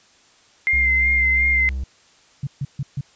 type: tone with vibrato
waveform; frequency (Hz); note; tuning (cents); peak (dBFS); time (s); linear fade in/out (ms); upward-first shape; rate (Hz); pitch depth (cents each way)
sine; 2093; C7; 0; -15; 0.67-1.69; 0; sine; 2.8; 26
type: tone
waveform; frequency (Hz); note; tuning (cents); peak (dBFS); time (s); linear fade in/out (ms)
triangle; 65.41; C2; 0; -21; 0.73-1.84; 5
type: tone bursts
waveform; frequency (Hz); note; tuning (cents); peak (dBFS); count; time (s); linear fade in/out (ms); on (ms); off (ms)
sine; 138.59; C#3; 0; -21; 4; 2.43-3.01; 5; 40; 140
effects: white hiss -54 dBFS RMS until 3.15 s + resampled to 16000 Hz